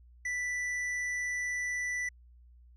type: tone with tanh clipping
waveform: sine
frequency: 1976 Hz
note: B6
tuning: in tune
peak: -33 dBFS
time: 0.25-2.09 s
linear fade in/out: 5 ms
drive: 12 dB
effects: added 60 Hz sine -54 dBFS peak until 2.76 s + low-pass 9000 Hz 12 dB/octave